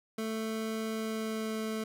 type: tone with pitch glide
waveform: 25% pulse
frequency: 221 to 219.3 Hz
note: A3 to A3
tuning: +8 to -6 cents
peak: -29 dBFS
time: 0.18-1.84 s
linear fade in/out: 5 ms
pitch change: -14 cents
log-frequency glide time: 0.88-1.59 s
effects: none